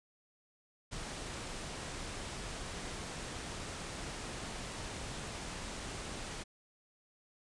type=low-pass noise; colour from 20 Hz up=pink; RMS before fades=-43 dBFS; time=0.91-6.44 s; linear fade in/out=20 ms; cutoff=9800 Hz; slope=48 dB/octave; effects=resampled to 24000 Hz